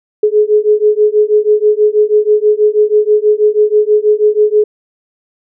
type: beating tone pair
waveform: sine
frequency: 420 / 426.2 Hz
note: G#4 / G#4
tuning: +19 / +45 cents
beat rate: 6.2 Hz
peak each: -10 dBFS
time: 0.23-4.64 s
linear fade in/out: 5 ms
effects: none